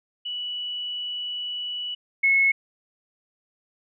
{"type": "tone pair in turn", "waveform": "sine", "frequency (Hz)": [2950, 2187], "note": ["F#7", "C#7"], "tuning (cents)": [-6, -24], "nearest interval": "perfect fourth", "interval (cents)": 518, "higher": "first", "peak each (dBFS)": [-28, -16], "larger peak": "second", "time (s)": [[0.25, 1.95], [2.23, 2.52]], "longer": "first", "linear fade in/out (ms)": 10, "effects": []}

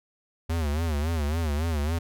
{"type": "tone with vibrato", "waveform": "square", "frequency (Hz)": 77.78, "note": "D#2", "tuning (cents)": 0, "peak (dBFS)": -25, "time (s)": [0.49, 1.99], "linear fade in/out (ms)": 10, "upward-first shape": "sine", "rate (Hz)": 3.6, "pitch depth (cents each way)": 140, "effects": []}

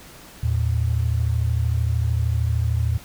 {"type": "tone pair together", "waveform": "sine", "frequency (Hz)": [80.2, 113.42], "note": ["E2", "A#2"], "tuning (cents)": [-47, -47], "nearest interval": "tritone", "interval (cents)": 600, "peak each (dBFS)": -21, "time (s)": [0.43, 2.98], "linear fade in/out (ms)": 5, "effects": ["pink hiss -44 dBFS RMS until 3.04 s"]}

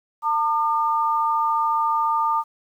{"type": "tone pair together", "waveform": "sine", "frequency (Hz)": [903.5, 1206], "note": ["A5", "D6"], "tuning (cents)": [46, 46], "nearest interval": "perfect fourth", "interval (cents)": 500, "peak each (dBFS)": -21, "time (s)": [0.22, 2.44], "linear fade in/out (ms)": 50, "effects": ["9-bit"]}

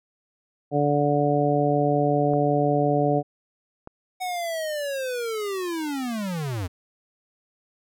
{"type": "harmonic tone", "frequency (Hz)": 145.4, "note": "D3", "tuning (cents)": -17, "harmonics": [1, 2, 3, 4, 5], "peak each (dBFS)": [-25, -25, -25, -25, -25], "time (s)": [0.71, 3.23], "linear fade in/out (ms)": 50}
{"type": "clicks", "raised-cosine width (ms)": 1, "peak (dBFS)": -24, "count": 2, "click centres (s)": [2.336, 3.874]}
{"type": "linear sweep", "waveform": "square", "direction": "down", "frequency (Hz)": [746, 82.41], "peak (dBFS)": -27, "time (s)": [4.2, 6.68], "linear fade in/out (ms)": 20}
{"effects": []}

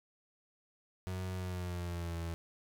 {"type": "tone with pitch glide", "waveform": "35% pulse", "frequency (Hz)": [92.5, 83.85], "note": ["F#2", "E2"], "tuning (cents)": [0, 30], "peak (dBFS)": -35, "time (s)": [1.07, 2.34], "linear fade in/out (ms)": 0, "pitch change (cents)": -170, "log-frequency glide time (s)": [1.36, 2.17], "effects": []}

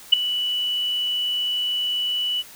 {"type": "tone with ADSR envelope", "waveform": "sine", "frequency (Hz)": 2960, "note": "F#7", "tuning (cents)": 0, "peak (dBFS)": -5, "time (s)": [0.12, 2.43], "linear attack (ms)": 14, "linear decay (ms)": 5, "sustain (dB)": -16, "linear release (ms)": 31, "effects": ["white hiss -44 dBFS RMS until 2.55 s"]}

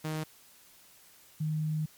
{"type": "tone pair in turn", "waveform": ["sawtooth", "sine"], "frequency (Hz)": [156, 154.83], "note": ["D#3", "D#3"], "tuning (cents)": [5, -8], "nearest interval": "unison", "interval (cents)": 13, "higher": "first", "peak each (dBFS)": -28, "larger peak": "neither", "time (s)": [[0.04, 0.24], [1.4, 1.86]], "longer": "second", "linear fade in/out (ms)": 10, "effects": ["white hiss -58 dBFS RMS until 1.97 s", "MP3 96 kbps"]}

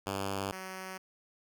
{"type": "tone pair in turn", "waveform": "5% pulse", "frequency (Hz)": [98, 188.02], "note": ["G2", "F#3"], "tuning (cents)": [0, 28], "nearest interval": "major seventh", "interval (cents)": 1128, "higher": "second", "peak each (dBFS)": [-22, -29], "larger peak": "first", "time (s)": [[0.06, 0.52], [0.52, 0.98]], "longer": "neither", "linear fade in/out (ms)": 10, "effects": []}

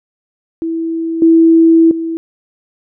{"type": "tone with level steps", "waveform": "sine", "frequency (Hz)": 328.2, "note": "E4", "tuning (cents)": -8, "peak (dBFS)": [-15, -4, -16], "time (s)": [0.62, 2.17], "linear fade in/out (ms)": 0, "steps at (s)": [1.22, 1.91], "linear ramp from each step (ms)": 2, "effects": []}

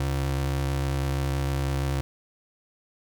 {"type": "ring-modulated tone", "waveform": "square", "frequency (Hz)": 103.83, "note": "G#2", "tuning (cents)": 0, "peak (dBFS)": -22, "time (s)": [0, 2.01], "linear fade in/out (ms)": 0, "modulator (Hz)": 33.1, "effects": []}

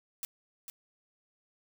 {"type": "noise with echo", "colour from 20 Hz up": "blue", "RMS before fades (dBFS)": -37, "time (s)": [0.23, 0.25], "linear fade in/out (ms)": 0, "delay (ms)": 450, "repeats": 1, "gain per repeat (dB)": -7, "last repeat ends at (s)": 0.7, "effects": []}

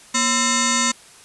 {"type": "tone with frequency modulation", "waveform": "sine", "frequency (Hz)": 2906, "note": "F#7", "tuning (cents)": -32, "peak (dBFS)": -16, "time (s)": [0.14, 0.92], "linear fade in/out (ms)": 10, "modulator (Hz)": 786, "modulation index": 6, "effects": ["white hiss -46 dBFS RMS until 1.24 s", "resampled to 24000 Hz"]}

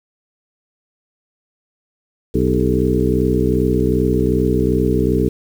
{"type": "harmonic tone with a mistuned harmonic", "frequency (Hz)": 62.6, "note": "B1", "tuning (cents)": 24, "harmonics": [1, 2, 3, 4, 5, 6, 7], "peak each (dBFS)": [-21, -21, -21, -21, -21, -21, -21], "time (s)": [2.34, 5.29], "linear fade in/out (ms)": 10, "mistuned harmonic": 6, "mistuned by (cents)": 68, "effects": ["7-bit"]}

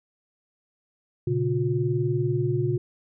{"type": "tone cluster", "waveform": "sine", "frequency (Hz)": [119.1, 139.4, 357.6], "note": ["A#2", "C#3", "F4"], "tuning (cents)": [38, 10, 41], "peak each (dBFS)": -26, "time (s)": [1.27, 2.78], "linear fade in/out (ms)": 5, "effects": []}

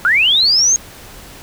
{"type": "linear sweep", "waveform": "sine", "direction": "up", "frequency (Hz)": [1354, 6600], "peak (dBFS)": -9, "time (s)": [0.05, 0.76], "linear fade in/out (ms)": 0, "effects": ["pink hiss -37 dBFS RMS until 1.42 s"]}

